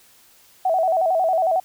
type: tone with vibrato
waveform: sine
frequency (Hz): 698.5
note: F5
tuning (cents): 0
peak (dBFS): -16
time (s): 0.65-1.6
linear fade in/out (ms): 5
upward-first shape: square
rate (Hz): 11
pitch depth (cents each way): 120
effects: white hiss -53 dBFS RMS until 1.64 s